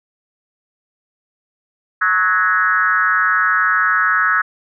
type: tone with frequency modulation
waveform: sine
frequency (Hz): 1480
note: F#6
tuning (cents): 0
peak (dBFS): -12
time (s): 2.01-4.42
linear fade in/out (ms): 10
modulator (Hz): 189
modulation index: 1.5
effects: none